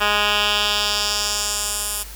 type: tone with band-pass filter sweep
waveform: 10% pulse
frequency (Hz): 207.2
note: G#3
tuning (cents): -4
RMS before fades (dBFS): -21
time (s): 0-2.04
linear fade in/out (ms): 20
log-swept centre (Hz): 2100 to 11000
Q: 1.6
effects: added 50 Hz sine -36 dBFS peak until 2.15 s + white hiss -39 dBFS RMS until 2.15 s